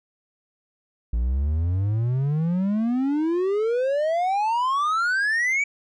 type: exponential sweep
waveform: triangle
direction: up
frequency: 55.5 to 2304 Hz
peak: -18 dBFS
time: 1.13-5.64 s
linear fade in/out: 5 ms
effects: resampled to 22050 Hz